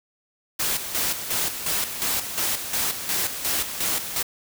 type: noise with tremolo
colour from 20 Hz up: white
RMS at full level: -24 dBFS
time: 0.59-4.23 s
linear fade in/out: 10 ms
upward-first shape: square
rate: 2.8 Hz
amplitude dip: 60%
effects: none